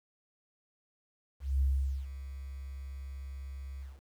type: tone with ADSR envelope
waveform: sine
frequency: 67.7 Hz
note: C#2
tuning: 40 cents flat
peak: -23 dBFS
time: 1.4-4.01 s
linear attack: 210 ms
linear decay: 450 ms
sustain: -16 dB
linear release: 190 ms
effects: tanh soft clip ceiling -20 dBFS + 10-bit